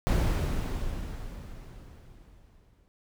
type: noise with exponential decay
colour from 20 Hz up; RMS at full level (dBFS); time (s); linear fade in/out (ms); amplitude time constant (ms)
brown; -22; 0.07-2.88; 0; 610
effects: none